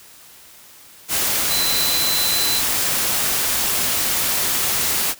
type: tone in noise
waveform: sine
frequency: 4031 Hz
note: B7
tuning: 35 cents sharp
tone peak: -21 dBFS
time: 1.48-2.63 s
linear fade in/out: 50 ms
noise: white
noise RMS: -20 dBFS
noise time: 1.08-5.15 s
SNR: -4 dB
effects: white hiss -45 dBFS RMS until 5.19 s